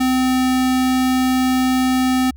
square tone, 257.1 Hz, C4, 30 cents flat, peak -15 dBFS, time 0-2.31 s, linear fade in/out 10 ms, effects added 69 Hz sine -36 dBFS peak until 2.36 s

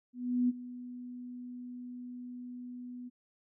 sine tone with ADSR envelope, 246.9 Hz, B3, in tune, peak -24 dBFS, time 0.13-3.1 s, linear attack 360 ms, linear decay 27 ms, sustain -17 dB, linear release 26 ms, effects none

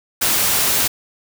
white noise, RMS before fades -17 dBFS, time 0.21-0.88 s, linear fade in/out 10 ms, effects none

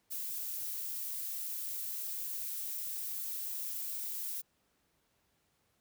violet noise, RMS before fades -39 dBFS, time 0.1-4.42 s, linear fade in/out 20 ms, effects pink hiss -75 dBFS RMS until 5.8 s + high-pass 60 Hz 12 dB/octave

